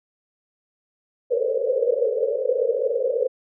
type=band-pass noise; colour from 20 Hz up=white; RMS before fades=-22 dBFS; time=1.3-3.28 s; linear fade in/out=20 ms; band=450 to 540 Hz; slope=96 dB/octave; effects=none